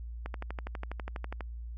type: click train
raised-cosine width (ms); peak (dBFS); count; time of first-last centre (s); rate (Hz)
0.5; -23; 15; 0.26-1.408; 12.2
effects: added 58 Hz sine -38 dBFS peak until 1.77 s